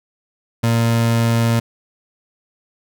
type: tone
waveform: 30% pulse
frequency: 115.8 Hz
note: A#2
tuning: 11 cents flat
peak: -11 dBFS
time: 0.63-1.6 s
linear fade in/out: 10 ms
effects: none